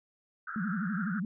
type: band-pass noise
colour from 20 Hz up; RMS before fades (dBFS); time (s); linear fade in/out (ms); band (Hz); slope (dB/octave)
pink; -40; 0.47-1.2; 5; 1300 to 1600; 96
type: tone with vibrato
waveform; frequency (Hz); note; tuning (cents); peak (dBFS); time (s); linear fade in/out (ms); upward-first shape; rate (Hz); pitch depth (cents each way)
sine; 196; G3; 0; -30; 0.56-1.25; 2; sine; 12; 230
effects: none